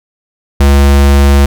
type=tone; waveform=square; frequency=70 Hz; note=C#2; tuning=18 cents sharp; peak=-4 dBFS; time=0.6-1.46 s; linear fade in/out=5 ms; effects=none